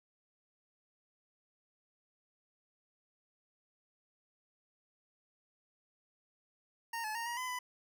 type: tone with pitch steps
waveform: 25% pulse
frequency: 923 / 860 / 926 / 950 / 1012 / 998 Hz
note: A#5 / A5 / A#5 / A#5 / B5 / B5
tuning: -17 / -40 / -12 / +33 / +42 / +18 cents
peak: -33 dBFS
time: 6.93-7.59 s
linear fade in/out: 5 ms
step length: 110 ms
effects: none